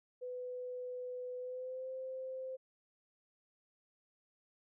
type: tone with pitch glide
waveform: sine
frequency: 499.3 to 520.8 Hz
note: B4 to C5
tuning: +19 to -8 cents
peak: -40 dBFS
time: 0.21-2.57 s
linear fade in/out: 20 ms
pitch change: +73 cents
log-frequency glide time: 1.38-1.9 s
effects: none